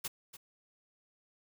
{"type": "noise with echo", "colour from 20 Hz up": "white", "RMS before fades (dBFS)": -37, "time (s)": [0.04, 0.08], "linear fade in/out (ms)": 10, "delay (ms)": 290, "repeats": 1, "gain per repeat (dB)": -13, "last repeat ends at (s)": 0.37, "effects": []}